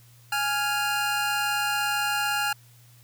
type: tone pair together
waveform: 25% pulse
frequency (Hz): 830.6 / 1396.9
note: G#5 / F6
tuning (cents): 0 / 0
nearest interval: major sixth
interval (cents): 900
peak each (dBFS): -23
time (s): 0.32-2.53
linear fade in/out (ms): 5
effects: added 119 Hz sine -52 dBFS peak until 3.03 s + white hiss -58 dBFS RMS until 3.03 s